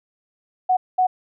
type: tone bursts at uneven times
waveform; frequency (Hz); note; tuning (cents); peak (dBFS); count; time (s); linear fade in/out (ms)
sine; 740; F#5; 0; -14; 2; 0.69-0.77 / 0.98-1.07; 10
effects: none